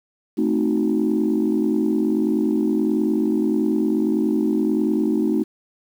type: chord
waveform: sine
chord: A diminished seventh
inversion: none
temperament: equal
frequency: 220 / 261.6 / 311.1 / 370 Hz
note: A3 / C4 / Eb4 / Gb4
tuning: 0 / 0 / 0 / 0 cents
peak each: -21 / -24 / -20 / -24 dBFS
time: 0.37-5.44 s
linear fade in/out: 20 ms
effects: tanh soft clip ceiling -10 dBFS + 8-bit